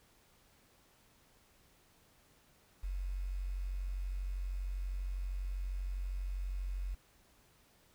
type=tone with quantisation; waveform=sine; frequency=46.25 Hz; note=F#1; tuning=in tune; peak=-35 dBFS; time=2.83-6.95 s; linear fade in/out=10 ms; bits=10; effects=pink hiss -67 dBFS RMS until 7.94 s